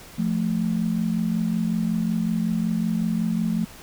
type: tone pair together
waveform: sine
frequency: 174.7 / 220.1 Hz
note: F3 / A3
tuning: +1 / +1 cents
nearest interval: major third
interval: 400 cents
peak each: -24 / -23 dBFS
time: 0.18-3.65 s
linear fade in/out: 10 ms
effects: pink hiss -44 dBFS RMS until 3.82 s